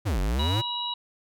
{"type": "exponential two-way sweep", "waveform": "square", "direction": "down then up", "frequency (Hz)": [120, 44.71, 120], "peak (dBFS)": -24, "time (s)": [0.05, 0.62], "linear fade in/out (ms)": 20, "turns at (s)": 0.2}
{"type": "harmonic tone", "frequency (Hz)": 968, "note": "B5", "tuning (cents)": -35, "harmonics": [1, 3, 4], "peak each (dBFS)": [-33, -36, -30], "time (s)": [0.39, 0.94], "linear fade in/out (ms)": 5}
{"effects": []}